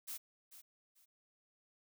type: noise with echo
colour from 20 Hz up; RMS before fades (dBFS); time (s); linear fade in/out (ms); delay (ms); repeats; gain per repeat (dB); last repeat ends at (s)
blue; -44; 0.07-0.18; 20; 440; 2; -12; 1.06
effects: none